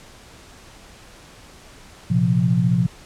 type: chord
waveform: sine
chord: Bb suspended second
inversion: none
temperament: equal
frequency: 116.54 / 130.81 / 174.61 Hz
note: Bb2 / C3 / F3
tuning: 0 / 0 / 0 cents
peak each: -21 / -20 / -18 dBFS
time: 2.1-2.87 s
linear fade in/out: 10 ms
effects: pink hiss -45 dBFS RMS until 3.05 s + low-pass 9000 Hz 12 dB/octave